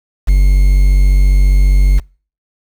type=tone with quantisation; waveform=triangle; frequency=47.38 Hz; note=F#1; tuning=42 cents sharp; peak=-3 dBFS; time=0.27-2 s; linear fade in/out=20 ms; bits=5; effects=noise-tail reverb RT60 0.4 s tail -26 dB re dry